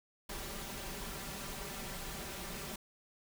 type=noise with comb filter; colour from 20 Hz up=pink; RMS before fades=-43 dBFS; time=0.29-2.76 s; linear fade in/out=5 ms; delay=5.1 ms; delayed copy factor=+0.65; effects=none